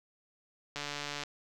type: click train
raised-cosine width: 0.2 ms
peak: -20 dBFS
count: 70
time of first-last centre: 0.76-1.236 s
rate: 145 Hz
effects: none